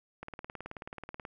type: click train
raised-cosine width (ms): 0.5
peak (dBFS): -26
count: 20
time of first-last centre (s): 0.23-1.252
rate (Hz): 18.6
effects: none